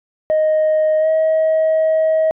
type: tone with pitch glide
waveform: sine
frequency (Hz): 622.3 to 635.4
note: D#5 to D#5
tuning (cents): 0 to +36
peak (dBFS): -10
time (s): 0.3-2.31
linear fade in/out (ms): 0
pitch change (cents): +36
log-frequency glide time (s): 0.99-1.08
effects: tanh soft clip ceiling -10 dBFS